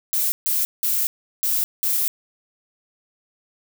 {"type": "noise bursts at uneven times", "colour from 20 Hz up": "violet", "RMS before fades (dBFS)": -21, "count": 5, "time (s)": [[0.13, 0.32], [0.46, 0.65], [0.83, 1.07], [1.43, 1.64], [1.83, 2.08]], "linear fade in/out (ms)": 0, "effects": []}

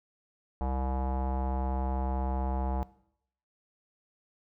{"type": "tone with low-pass filter", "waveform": "square", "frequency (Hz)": 65.41, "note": "C2", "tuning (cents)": 0, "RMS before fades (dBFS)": -31, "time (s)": [0.61, 2.83], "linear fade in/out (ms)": 0, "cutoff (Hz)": 830, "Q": 4.4, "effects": ["noise-tail reverb RT60 0.7 s tail -19 dB re dry"]}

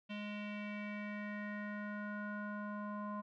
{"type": "tone with low-pass filter sweep", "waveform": "square", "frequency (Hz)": 207.7, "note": "G#3", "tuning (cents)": 0, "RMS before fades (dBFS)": -43, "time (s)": [0.09, 3.22], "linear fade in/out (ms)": 20, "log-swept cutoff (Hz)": [2900, 1100], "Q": 4.7, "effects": []}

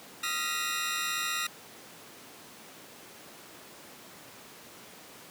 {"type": "tone cluster", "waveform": "20% pulse", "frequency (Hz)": [1244, 1378, 1894, 1975, 3692], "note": ["D#6", "F6", "A#6", "B6", "A#7"], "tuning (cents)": [-1, -24, 27, 0, -17], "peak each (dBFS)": [-31, -30, -31, -34, -32], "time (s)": [0.23, 1.47], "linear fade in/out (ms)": 5, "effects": ["pink hiss -49 dBFS RMS until 5.3 s", "high-pass 200 Hz 12 dB/octave"]}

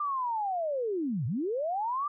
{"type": "linear two-way sweep", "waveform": "sine", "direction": "down then up", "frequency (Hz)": [1200, 105.4, 1200], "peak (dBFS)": -28, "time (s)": [0, 2.08], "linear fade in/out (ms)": 5, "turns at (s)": 1.26, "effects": []}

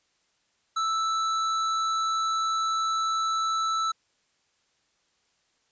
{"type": "tone with hard clipping", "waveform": "triangle", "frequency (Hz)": 1318.5, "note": "E6", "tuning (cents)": 0, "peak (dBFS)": -26, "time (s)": [0.76, 3.92], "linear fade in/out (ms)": 10, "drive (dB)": 18, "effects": ["white hiss -70 dBFS RMS until 5.71 s", "resampled to 16000 Hz"]}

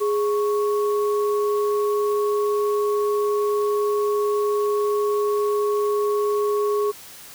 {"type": "tone pair together", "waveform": "sine", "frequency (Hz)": [415.3, 1108.7], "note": ["G#4", "C#6"], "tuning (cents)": [0, 0], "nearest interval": "octave + perfect fourth", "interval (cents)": 1700, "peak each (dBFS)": [-19, -27], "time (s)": [0, 6.92], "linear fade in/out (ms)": 20, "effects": ["white hiss -42 dBFS RMS until 7.34 s"]}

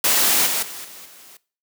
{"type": "noise with level steps", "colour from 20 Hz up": "white", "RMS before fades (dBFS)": [-17, -22, -34, -40, -45], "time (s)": [0.04, 1.37], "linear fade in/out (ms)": 2, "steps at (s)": [0.46, 0.62, 0.84, 1.05], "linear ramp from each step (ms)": 10, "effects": ["noise-tail reverb RT60 0.4 s tail -21 dB re dry", "high-pass 200 Hz 12 dB/octave"]}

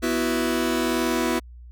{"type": "chord", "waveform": "sawtooth", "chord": "B suspended fourth", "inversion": "none", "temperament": "just", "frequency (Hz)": [246.9, 329.3, 370.4], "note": ["B3", "E4", "F#4"], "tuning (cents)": [0, -2, 2], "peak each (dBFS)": [-21, -21, -23], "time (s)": [0.02, 1.4], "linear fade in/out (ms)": 20, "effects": ["added 60 Hz sine -40 dBFS peak until 1.71 s"]}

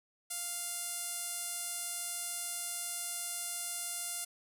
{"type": "tone with band-pass filter", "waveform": "sawtooth", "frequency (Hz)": 698.5, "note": "F5", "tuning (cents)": 0, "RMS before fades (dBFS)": -39, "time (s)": [0.3, 4.25], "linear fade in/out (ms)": 10, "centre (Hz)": 10000, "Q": 2.1, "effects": []}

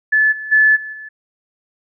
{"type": "tone with level steps", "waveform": "sine", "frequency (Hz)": 1732, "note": "A6", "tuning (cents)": -28, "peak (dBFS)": [-10, -25, -8, -26, -30], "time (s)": [0.12, 1.09], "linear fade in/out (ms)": 10, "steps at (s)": [0.31, 0.51, 0.75, 0.92], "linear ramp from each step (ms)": 20, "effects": []}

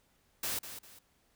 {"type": "noise with echo", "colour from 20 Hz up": "white", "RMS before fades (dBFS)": -35, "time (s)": [0.43, 0.59], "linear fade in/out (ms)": 5, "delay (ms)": 200, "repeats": 2, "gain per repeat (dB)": -10, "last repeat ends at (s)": 0.99, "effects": ["pink hiss -71 dBFS RMS until 1.35 s"]}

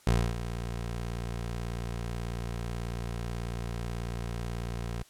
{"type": "tone with ADSR envelope", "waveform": "20% pulse", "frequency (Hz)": 58.27, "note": "A#1", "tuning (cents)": 0, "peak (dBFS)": -16, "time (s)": [0.07, 5.03], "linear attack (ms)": 3, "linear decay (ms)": 270, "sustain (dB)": -12, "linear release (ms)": 4, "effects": ["white hiss -59 dBFS RMS until 5.09 s", "low-pass 11000 Hz 12 dB/octave"]}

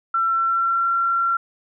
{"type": "tone with pitch glide", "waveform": "sine", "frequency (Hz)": [1348, 1366], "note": ["E6", "F6"], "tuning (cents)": [38, -39], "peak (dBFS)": -17, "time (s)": [0.14, 1.37], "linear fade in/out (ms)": 5, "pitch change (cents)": 23, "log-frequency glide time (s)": [0.35, 0.89], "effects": []}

